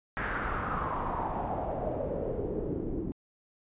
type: noise with low-pass filter sweep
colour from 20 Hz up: pink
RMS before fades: -33 dBFS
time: 0.17-3.12 s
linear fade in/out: 0 ms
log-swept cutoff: 1700 to 310 Hz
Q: 4.2
effects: resampled to 8000 Hz